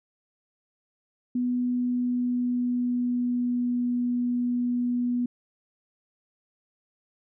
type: tone with pitch glide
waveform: sine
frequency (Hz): 246.9 to 244.1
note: B3 to B3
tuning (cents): 0 to -20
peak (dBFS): -23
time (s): 1.35-5.26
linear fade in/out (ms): 5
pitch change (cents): -20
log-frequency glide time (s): 1.64-3.84
effects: none